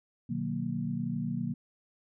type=chord; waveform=sine; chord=B major seventh; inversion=none; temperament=equal with one note detuned; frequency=123.47 / 152.89 / 185 / 233.1 Hz; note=B2 / D#3 / F#3 / A#3; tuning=0 / -30 / 0 / 0 cents; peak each=-38 / -36 / -36 / -34 dBFS; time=0.29-1.54 s; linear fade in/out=10 ms; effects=none